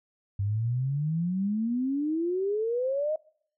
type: exponential sweep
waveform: sine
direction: up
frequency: 97 to 634 Hz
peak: -25 dBFS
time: 0.39-3.16 s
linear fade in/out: 5 ms
effects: noise-tail reverb RT60 0.6 s tail -24 dB re dry